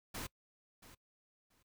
pink noise with echo, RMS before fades -43 dBFS, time 0.14-0.27 s, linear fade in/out 10 ms, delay 680 ms, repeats 2, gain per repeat -15 dB, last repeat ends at 1.63 s, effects noise-tail reverb RT60 0.1 s tail -23 dB re dry

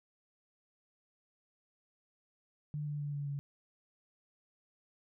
sine tone with pitch steps, 148.8 / 147.01 / 145.23 / 143.48 / 141.75 Hz, D3 / D3 / D3 / D3 / C#3, +23 / +2 / -19 / -40 / +39 cents, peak -35 dBFS, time 2.74-3.39 s, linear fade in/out 0 ms, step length 130 ms, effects none

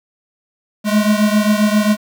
square beating tone pair, 208.4 / 215.9 Hz, G#3 / A3, +6 / -33 cents, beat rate 7.5 Hz, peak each -14 / -17 dBFS, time 0.84-1.97 s, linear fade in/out 50 ms, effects 7-bit

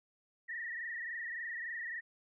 sine tone with frequency modulation, 1864.7 Hz, A#6, in tune, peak -38 dBFS, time 0.48-2.01 s, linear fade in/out 20 ms, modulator 23.5 Hz, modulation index 3.6, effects none

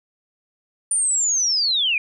sine linear sweep, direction down, 9290 to 2349 Hz, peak -17 dBFS, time 0.91-1.98 s, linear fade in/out 2 ms, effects none

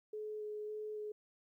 sine tone with vibrato, 424.8 Hz, G#4, 39 cents sharp, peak -40 dBFS, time 0.13-1.12 s, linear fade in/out 5 ms, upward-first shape square, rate 1.8 Hz, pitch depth 9 cents each way, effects 13-bit

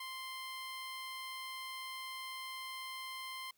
15% pulse tone, 1046 Hz, C6, 1 cent flat, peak -36 dBFS, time 0-3.51 s, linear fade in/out 5 ms, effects white hiss -75 dBFS RMS until 3.57 s

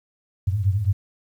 sine tone cluster, 92.7 / 97.2 / 106.7 Hz, F#2 / G2 / G#2, +4 / -14 / +47 cents, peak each -23 dBFS, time 0.47-0.93 s, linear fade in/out 10 ms, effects 9-bit

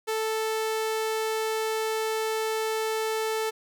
sawtooth tone, 440 Hz, A4, in tune, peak -22 dBFS, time 0.07-3.51 s, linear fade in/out 20 ms, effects none

